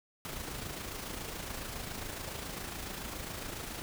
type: noise with amplitude modulation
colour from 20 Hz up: pink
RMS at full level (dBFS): -39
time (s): 0.25-3.82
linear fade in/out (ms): 0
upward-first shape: sine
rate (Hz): 27.2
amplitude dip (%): 45
effects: none